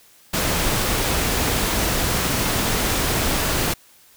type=noise; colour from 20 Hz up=pink; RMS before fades=-21 dBFS; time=0.33-3.74 s; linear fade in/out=10 ms; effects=white hiss -52 dBFS RMS until 4.16 s